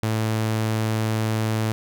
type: tone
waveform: sawtooth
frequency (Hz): 110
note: A2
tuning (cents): 0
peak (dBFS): -17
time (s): 0.03-1.72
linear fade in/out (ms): 0
effects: none